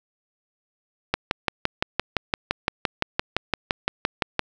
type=click train; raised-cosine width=0.3 ms; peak=-4 dBFS; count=20; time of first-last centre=1.14-4.393 s; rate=5.84 Hz; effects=none